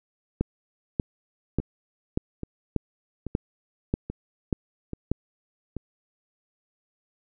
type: two click trains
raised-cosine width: 3 ms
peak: -10 / -19 dBFS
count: 9 / 6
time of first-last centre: 0.41-5.116 / 1.6-5.767 s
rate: 1.7 / 1.2 Hz
effects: none